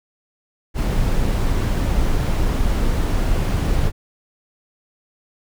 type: noise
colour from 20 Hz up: brown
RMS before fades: -18 dBFS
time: 0.74-3.92 s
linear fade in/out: 50 ms
effects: none